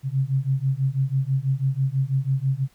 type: beating tone pair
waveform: sine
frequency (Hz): 131.5 / 137.6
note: C3 / C#3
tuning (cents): +9 / -12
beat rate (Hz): 6.1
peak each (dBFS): -23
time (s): 0.03-2.68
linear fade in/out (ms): 50
effects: pink hiss -60 dBFS RMS until 2.74 s